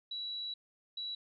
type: tone bursts at uneven times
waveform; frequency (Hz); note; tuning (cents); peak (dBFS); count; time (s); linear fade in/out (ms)
sine; 3918; B7; -15; -37; 2; 0.11-0.54 / 0.97-1.15; 5
effects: none